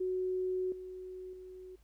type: tone with level steps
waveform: sine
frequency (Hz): 370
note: F#4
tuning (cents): 0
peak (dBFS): -31 / -42 / -46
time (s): 0-1.76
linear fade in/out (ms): 10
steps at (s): 0.72 / 1.33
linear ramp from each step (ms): 2
effects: added 53 Hz sine -61 dBFS peak until 1.83 s + pink hiss -73 dBFS RMS until 1.83 s